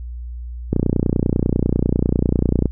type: click train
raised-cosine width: 3 ms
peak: -3 dBFS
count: 59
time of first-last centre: 0.73-2.657 s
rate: 30.1 Hz
effects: added 60 Hz sine -27 dBFS peak until 2.71 s